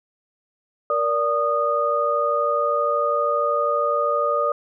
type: tone cluster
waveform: sine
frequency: 470.4 / 583 / 1232 Hz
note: A#4 / D5 / D#6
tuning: +16 / -13 / -17 cents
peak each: -26 / -22 / -21 dBFS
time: 0.9-4.52 s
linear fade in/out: 2 ms
effects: none